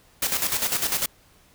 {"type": "noise with tremolo", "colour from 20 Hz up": "white", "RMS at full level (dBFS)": -23, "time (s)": [0.22, 1.06], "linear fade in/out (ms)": 5, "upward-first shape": "square", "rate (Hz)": 10, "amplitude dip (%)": 60, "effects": ["pink hiss -57 dBFS RMS until 1.54 s"]}